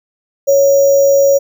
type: tone with sample-and-hold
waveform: sine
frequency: 554.4 Hz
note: C#5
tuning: in tune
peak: -6 dBFS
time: 0.47-1.39 s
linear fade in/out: 20 ms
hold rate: 6300 Hz
effects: none